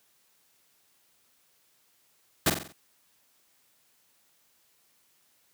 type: noise with echo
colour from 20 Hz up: pink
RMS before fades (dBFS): -22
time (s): 2.46-2.5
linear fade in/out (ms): 5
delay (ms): 45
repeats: 5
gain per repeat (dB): -6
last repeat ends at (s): 2.725
effects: white hiss -67 dBFS RMS until 5.53 s + high-pass 80 Hz 12 dB/octave